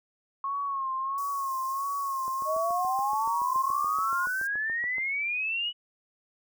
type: tone with vibrato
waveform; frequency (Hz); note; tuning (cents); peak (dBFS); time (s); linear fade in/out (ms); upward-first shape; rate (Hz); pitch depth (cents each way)
sine; 1089; C#6; -31; -28; 0.44-4.26; 2; sine; 1.5; 59
type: high-pass noise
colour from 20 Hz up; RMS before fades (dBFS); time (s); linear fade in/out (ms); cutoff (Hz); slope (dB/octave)
white; -46; 1.18-4.47; 0; 4800; 96
type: click train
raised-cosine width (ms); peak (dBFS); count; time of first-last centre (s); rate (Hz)
1; -31; 20; 2.28-4.983; 7.03
type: exponential sweep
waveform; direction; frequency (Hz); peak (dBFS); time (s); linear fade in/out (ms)
sine; up; 611 to 2960; -27; 2.45-5.73; 50
effects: none